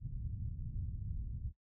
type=low-pass noise; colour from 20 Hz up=white; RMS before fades=-41 dBFS; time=0-1.53 s; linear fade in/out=50 ms; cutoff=120 Hz; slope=24 dB/octave; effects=noise-tail reverb RT60 0.1 s tail -20 dB re dry